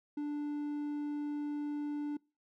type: tone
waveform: triangle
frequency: 293.7 Hz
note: D4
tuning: in tune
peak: -32 dBFS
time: 0.17-2.17 s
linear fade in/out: 5 ms
effects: noise-tail reverb RT60 0.3 s tail -25 dB re dry